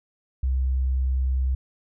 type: tone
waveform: sine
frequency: 65 Hz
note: C2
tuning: 11 cents flat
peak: -20 dBFS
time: 0.43-1.55 s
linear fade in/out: 5 ms
effects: none